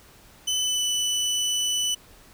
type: tone with pitch glide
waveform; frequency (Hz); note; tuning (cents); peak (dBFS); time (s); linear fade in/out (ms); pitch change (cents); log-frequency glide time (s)
25% pulse; 3017 to 2982; F#7 to F#7; +33 to +13; -19; 0.47-1.95; 10; -20; 0.59-0.84
effects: pink hiss -52 dBFS RMS until 2.33 s